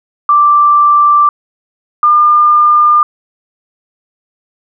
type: tone pair in turn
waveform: sine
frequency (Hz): 1174.7 / 1203.5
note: D6 / D6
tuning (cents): 0 / +42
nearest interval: unison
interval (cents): 42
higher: second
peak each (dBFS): -4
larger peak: neither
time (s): 0.29-1.29 / 2.03-3.03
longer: neither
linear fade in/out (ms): 2
effects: none